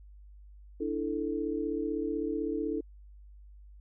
sine chord, D suspended second, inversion none, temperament equal, 293.7 / 329.6 / 440 Hz, D4 / E4 / A4, 0 / 0 / 0 cents, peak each -34 dBFS, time 0.8-2.81 s, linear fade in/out 10 ms, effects added 50 Hz sine -49 dBFS peak until 3.8 s

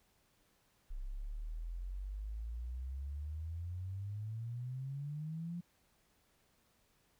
sine exponential sweep, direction up, 31.69 to 176.4 Hz, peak -39 dBFS, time 0.9-5.61 s, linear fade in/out 10 ms, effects pink hiss -73 dBFS RMS until 7.19 s

